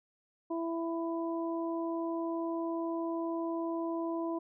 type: harmonic tone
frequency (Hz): 332.2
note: E4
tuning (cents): +13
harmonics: 1 / 2 / 3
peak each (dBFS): -33 / -39 / -41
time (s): 0.5-4.39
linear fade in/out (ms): 10
effects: none